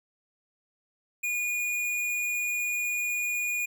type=tone with hard clipping; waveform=sine; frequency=2444 Hz; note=D#7; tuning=32 cents flat; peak=-28 dBFS; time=1.23-3.66 s; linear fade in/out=10 ms; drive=17 dB; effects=none

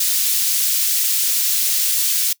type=high-pass noise; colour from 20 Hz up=white; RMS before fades=-18 dBFS; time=0-2.33 s; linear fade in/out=5 ms; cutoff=3500 Hz; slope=12 dB/octave; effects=noise-tail reverb RT60 0.1 s tail -22 dB re dry

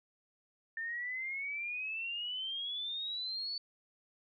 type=exponential sweep; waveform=sine; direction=up; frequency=1791 to 4500 Hz; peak=-36 dBFS; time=0.77-3.58 s; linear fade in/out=2 ms; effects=none

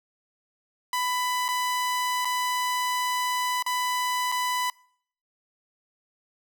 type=tone with dropouts; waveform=sawtooth; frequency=996 Hz; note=B5; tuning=14 cents sharp; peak=-21 dBFS; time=0.93-4.7 s; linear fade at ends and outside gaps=2 ms; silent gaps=1.482-1.487 / 2.248-2.253 / 3.625-3.663 / 4.318-4.322 s; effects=noise-tail reverb RT60 0.6 s tail -25 dB re dry

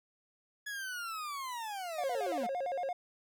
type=linear sweep; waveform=40% pulse; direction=down; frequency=1700 to 207.7 Hz; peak=-37 dBFS; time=0.66-2.47 s; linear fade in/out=10 ms
type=tone with vibrato; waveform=triangle; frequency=622.3 Hz; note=D#5; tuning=in tune; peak=-31 dBFS; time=1.98-2.93 s; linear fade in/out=5 ms; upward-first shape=square; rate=8.8 Hz; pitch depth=240 cents each way
effects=none

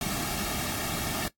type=noise with comb filter; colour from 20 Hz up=pink; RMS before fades=-31 dBFS; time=0.01-1.28 s; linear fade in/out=2 ms; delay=2 ms; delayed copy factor=-0.75; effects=noise-tail reverb RT60 0.1 s tail -18 dB re dry + AAC 64 kbps

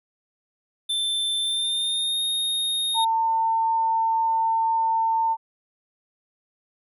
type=tone with pitch glide; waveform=square; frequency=3547 to 3710 Hz; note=A7 to A#7; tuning=+13 to -9 cents; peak=-23 dBFS; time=0.89-3.05 s; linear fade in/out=10 ms; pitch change=+78 cents; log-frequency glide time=1.4-2.23 s
type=tone; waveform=sine; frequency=901 Hz; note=A5; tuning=41 cents sharp; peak=-19 dBFS; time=2.94-5.37 s; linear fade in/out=50 ms
effects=none

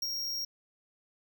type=tone with ADSR envelope; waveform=square; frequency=5588 Hz; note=F8; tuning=in tune; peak=-30 dBFS; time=0.02-0.45 s; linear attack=5 ms; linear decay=39 ms; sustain=-3 dB; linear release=6 ms; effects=none

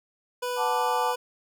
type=tone; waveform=25% pulse; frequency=493.9 Hz; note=B4; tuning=in tune; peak=-24 dBFS; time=0.42-1.16 s; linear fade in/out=10 ms
type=chord; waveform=sine; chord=D major; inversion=first; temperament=equal; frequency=740 / 880 / 1174.7 Hz; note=F#5 / A5 / D6; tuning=0 / 0 / 0 cents; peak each=-31 / -26 / -30 dBFS; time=0.56-1.15 s; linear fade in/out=50 ms
effects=none

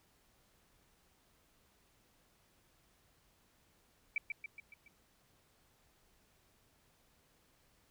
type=tone with echo; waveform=sine; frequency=2313 Hz; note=D7; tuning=27 cents flat; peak=-31 dBFS; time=4.16-4.18 s; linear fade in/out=2 ms; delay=140 ms; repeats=5; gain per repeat=-5 dB; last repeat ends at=4.88 s; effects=pink hiss -71 dBFS RMS until 7.9 s

